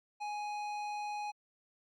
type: tone with tanh clipping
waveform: sine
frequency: 833 Hz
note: G#5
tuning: 5 cents sharp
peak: -38 dBFS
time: 0.2-1.32 s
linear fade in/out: 20 ms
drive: 14 dB
effects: MP3 96 kbps